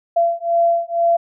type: beating tone pair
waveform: sine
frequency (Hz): 679 / 681.1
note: F5 / F5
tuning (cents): -49 / -44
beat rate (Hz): 2.1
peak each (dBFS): -17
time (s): 0.16-1.17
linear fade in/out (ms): 10
effects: none